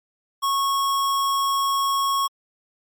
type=tone; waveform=square; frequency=1100 Hz; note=C#6; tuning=14 cents flat; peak=-20 dBFS; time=0.42-2.28 s; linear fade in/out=20 ms; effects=MP3 64 kbps